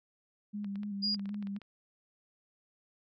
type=tone with vibrato; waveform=sine; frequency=202.7 Hz; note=G#3; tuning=42 cents flat; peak=-35 dBFS; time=0.53-1.59 s; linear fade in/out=20 ms; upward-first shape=square; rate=3.9 Hz; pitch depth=33 cents each way
type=clicks; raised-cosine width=0.3 ms; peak=-36 dBFS; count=12; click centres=0.645 / 0.757 / 0.833 / 1.145 / 1.195 / 1.257 / 1.292 / 1.344 / 1.426 / 1.471 / 1.564 / 1.617 s
type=tone; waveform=sine; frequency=4855 Hz; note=D#8; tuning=43 cents flat; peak=-29 dBFS; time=1.02-1.16 s; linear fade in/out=20 ms
effects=none